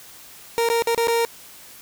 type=tone with dropouts; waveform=30% pulse; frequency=464.4 Hz; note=A#4; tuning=7 cents flat; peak=-15 dBFS; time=0.58-1.25 s; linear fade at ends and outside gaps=0 ms; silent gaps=0.688-0.7 / 0.822-0.872 / 0.947-0.977 / 1.073-1.082 s; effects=white hiss -44 dBFS RMS until 1.81 s